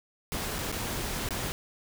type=noise with dropouts; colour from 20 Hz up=pink; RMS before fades=-33 dBFS; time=0.32-1.52 s; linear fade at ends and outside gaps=0 ms; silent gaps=0.584-0.588 / 0.717-0.725 / 1.288-1.307 s; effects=none